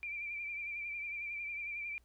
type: tone with vibrato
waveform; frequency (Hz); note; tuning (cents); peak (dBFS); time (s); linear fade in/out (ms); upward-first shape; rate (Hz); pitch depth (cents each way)
sine; 2357; D7; +6; -38; 0.03-1.98; 0; triangle; 11; 54
effects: added 60 Hz sine -65 dBFS peak until 2.04 s + pink hiss -75 dBFS RMS until 2.04 s